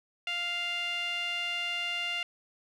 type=tone with band-pass filter; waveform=sawtooth; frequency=698.5 Hz; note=F5; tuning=in tune; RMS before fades=-33 dBFS; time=0.27-2.23 s; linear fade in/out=2 ms; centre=2600 Hz; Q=5.4; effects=none